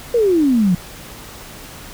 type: exponential sweep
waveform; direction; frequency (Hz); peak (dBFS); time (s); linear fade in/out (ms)
sine; down; 493.9 to 170.4; -11; 0.14-0.75; 5
effects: pink hiss -36 dBFS RMS until 1.93 s